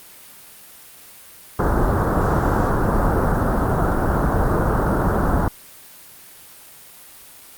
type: low-pass noise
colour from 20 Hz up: pink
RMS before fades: -18 dBFS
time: 1.59-5.48 s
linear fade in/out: 2 ms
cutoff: 1500 Hz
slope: 48 dB/octave
effects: white hiss -43 dBFS RMS until 7.57 s + Opus 32 kbps